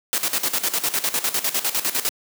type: noise with tremolo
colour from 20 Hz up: white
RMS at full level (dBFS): -21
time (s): 0.13-2.09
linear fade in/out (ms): 0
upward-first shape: square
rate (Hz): 9.9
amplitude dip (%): 75
effects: high-pass 200 Hz 12 dB/octave